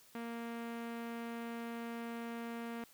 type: tone with low-pass filter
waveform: sawtooth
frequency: 232.8 Hz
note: A#3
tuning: 2 cents flat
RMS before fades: -43 dBFS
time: 0.15-2.84 s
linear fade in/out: 2 ms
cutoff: 2400 Hz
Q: 1.1
effects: white hiss -63 dBFS RMS until 2.93 s